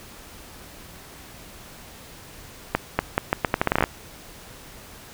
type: accelerating click train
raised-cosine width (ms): 0.5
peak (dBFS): -3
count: 14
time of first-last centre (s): 2.75-3.84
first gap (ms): 240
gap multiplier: 0.79
effects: pink hiss -44 dBFS RMS until 5.13 s